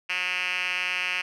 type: tone with band-pass filter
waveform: 5% pulse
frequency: 181.6 Hz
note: F#3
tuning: 32 cents flat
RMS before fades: -28 dBFS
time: 0.09-1.22 s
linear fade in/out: 10 ms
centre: 2700 Hz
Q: 5.1
effects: none